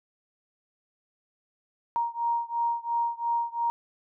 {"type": "beating tone pair", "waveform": "sine", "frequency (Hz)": [936, 938.9], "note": ["A#5", "A#5"], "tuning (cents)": [7, 12], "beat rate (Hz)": 2.9, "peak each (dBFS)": [-28, -29], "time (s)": [1.96, 3.7], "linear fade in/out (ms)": 0, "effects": []}